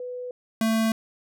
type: tone pair in turn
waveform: sine / square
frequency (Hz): 496.5 / 223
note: B4 / A3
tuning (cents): +9 / +23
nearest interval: octave + major second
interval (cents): 1386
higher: first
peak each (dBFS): -31 / -21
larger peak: second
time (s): 0-0.31 / 0.61-0.92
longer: neither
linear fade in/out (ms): 2
effects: none